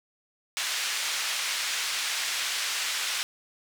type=band-pass noise; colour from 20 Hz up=pink; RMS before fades=-30 dBFS; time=0.57-3.23 s; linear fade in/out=0 ms; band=1900 to 7600 Hz; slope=12 dB/octave; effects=none